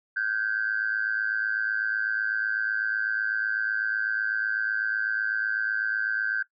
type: tone with amplitude modulation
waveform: sine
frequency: 1550 Hz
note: G6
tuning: 20 cents flat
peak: -20 dBFS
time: 0.16-6.43 s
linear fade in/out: 10 ms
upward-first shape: sine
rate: 108 Hz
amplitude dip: 90%
effects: noise-tail reverb RT60 0.1 s tail -18 dB re dry + tanh soft clip ceiling -16 dBFS